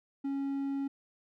triangle tone, 276 Hz, C#4, 7 cents flat, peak -29 dBFS, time 0.24-0.88 s, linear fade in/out 10 ms, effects none

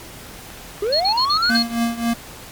clicks, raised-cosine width 0.3 ms, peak -22 dBFS, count 12, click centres 0.503 / 0.574 / 0.78 / 0.866 / 1.087 / 1.165 / 1.197 / 1.251 / 1.369 / 1.458 / 1.517 / 1.561 s
triangle linear sweep, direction up, 385.7 to 1600 Hz, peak -16 dBFS, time 0.82-1.57 s, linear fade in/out 5 ms
sine tone bursts, 4307 Hz, C8, 49 cents sharp, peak -16 dBFS, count 6, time 0.92-1.63 s, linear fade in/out 10 ms, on 85 ms, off 40 ms
square tone with tremolo, 233.1 Hz, A#3, in tune, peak -16 dBFS, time 1.49-2.14 s, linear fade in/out 10 ms, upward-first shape triangle, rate 3.7 Hz, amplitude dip 85%
effects pink hiss -38 dBFS RMS until 2.51 s + MP3 96 kbps

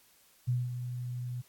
sine tone with ADSR envelope, 123.6 Hz, B2, 2 cents sharp, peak -25 dBFS, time 0.47-1.42 s, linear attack 20 ms, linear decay 200 ms, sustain -9 dB, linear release 17 ms, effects white hiss -63 dBFS RMS until 1.48 s + AAC 64 kbps

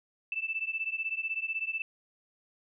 sine beating tone pair, 2637 / 2653 Hz, E7 / E7, 0 / +10 cents, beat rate 16 Hz, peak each -34 / -34 dBFS, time 0.32-1.82 s, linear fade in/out 2 ms, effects none

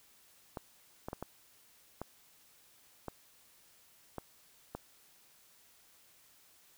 clicks, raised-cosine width 1 ms, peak -25 dBFS, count 8, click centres 0.572 / 1.085 / 1.131 / 1.226 / 2.016 / 3.083 / 4.183 / 4.75 s, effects white hiss -64 dBFS RMS until 6.77 s

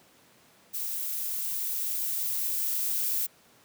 violet noise with level ramp, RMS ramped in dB -33 to -28 dBFS, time 0.73-3.27 s, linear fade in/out 20 ms, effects pink hiss -59 dBFS RMS until 3.64 s + high-pass 150 Hz 12 dB/octave

